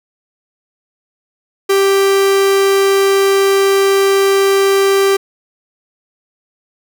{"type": "tone", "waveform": "45% pulse", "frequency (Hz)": 392, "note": "G4", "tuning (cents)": 0, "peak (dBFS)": -9, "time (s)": [1.69, 5.17], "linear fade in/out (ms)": 10, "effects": []}